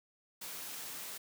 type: high-pass noise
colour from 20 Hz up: white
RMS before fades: -44 dBFS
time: 0.41-1.18 s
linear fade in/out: 10 ms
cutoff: 140 Hz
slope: 12 dB/octave
effects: none